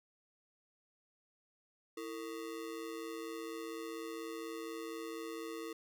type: ring-modulated tone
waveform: square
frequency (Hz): 392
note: G4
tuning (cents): 0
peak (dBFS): -39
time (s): 1.97-5.73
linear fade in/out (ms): 5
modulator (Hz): 62.1
effects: none